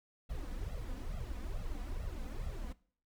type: noise with flanger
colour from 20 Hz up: brown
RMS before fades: -40 dBFS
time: 0.29-2.73 s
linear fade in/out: 10 ms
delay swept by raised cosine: 1.5 to 4.1 ms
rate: 2.3 Hz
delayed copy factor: +1
effects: noise-tail reverb RT60 0.5 s tail -20 dB re dry